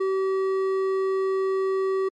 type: tone with hard clipping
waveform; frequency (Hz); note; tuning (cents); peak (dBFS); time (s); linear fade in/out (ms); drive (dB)
sine; 383; G4; -40; -23; 0-2.09; 10; 8
effects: MP3 48 kbps